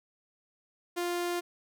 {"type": "tone", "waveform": "sawtooth", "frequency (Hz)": 350, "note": "F4", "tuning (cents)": 4, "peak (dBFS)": -26, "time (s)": [0.96, 1.41], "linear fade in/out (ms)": 20, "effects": []}